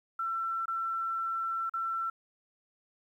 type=tone with dropouts; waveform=sine; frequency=1344 Hz; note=E6; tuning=33 cents sharp; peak=-30 dBFS; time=0.19-2.1 s; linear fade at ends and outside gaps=5 ms; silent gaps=0.657-0.68 / 1.696-1.737 s; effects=11-bit